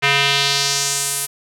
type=tone with band-pass filter sweep; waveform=square; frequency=140.3 Hz; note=C#3; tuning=21 cents sharp; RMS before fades=-18 dBFS; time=0.02-1.27 s; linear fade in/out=20 ms; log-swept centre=2300 to 11000 Hz; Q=1.8; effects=none